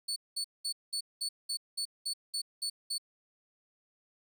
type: tone bursts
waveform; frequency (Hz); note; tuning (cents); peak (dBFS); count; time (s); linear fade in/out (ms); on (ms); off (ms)
30% pulse; 4447; C#8; +5; -29; 11; 0.08-2.982; 10; 82; 200
effects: none